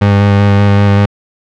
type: tone with vibrato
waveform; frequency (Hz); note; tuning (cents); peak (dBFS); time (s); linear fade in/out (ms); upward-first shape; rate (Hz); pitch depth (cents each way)
30% pulse; 100.9; G#2; -49; -3; 0.01-1.06; 10; square; 5.2; 11
effects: low-pass 3000 Hz 12 dB/octave